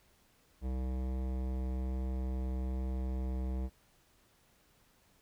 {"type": "tone with hard clipping", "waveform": "sine", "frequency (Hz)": 64.2, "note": "C2", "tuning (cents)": -32, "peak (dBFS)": -35, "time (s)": [0.61, 3.7], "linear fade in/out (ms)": 50, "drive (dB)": 17, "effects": ["pink hiss -68 dBFS RMS until 5.21 s"]}